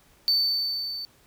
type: tone with level ramp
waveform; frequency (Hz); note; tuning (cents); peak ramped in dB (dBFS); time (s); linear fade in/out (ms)
triangle; 4536; C#8; +39; -17 to -31; 0.28-1.05; 0
effects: pink hiss -59 dBFS RMS until 1.26 s

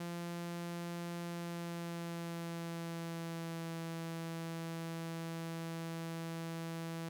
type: tone with pitch glide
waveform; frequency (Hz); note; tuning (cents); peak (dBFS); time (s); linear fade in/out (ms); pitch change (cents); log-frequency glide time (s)
sawtooth; 171.8 to 165.18; F3 to E3; -28 to +4; -36; 0-7.09; 5; -68; 1.23-3.75
effects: none

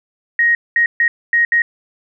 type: tone bursts at uneven times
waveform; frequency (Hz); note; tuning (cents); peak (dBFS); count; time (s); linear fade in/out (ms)
sine; 1877; A#6; +11; -10; 5; 0.39-0.55 / 0.76-0.86 / 1-1.08 / 1.33-1.45 / 1.52-1.62; 2
effects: none

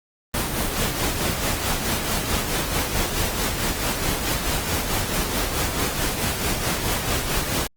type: noise with tremolo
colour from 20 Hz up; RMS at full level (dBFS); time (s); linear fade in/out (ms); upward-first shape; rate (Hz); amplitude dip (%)
pink; -22; 0.34-7.67; 2; sine; 4.6; 45
effects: Opus 24 kbps

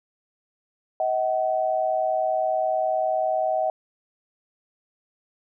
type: tone pair together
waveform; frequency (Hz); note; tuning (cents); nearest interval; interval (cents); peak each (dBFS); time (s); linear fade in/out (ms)
sine; 634.9 / 755; D#5 / F#5; +35 / +35; minor third; 300; -23 / -24; 1-3.7; 2
effects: none

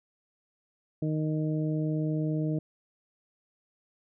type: harmonic tone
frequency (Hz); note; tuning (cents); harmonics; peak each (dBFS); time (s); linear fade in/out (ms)
154.8; D#3; -9; 1 / 2 / 3 / 4; -28 / -31 / -39 / -40; 1.02-2.59; 5
effects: none

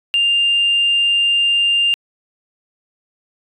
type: tone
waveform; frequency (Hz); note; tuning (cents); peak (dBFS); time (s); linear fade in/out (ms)
sine; 2798; F7; +3; -11; 0.14-1.94; 0
effects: tanh soft clip ceiling -8 dBFS

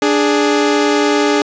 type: tone pair together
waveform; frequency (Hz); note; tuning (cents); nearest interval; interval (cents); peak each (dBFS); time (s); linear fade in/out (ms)
sawtooth; 293.7 / 415.4; D4 / G#4; 0 / 0; tritone; 600; -10; 0.02-1.42; 2
effects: resampled to 16000 Hz + 7-bit

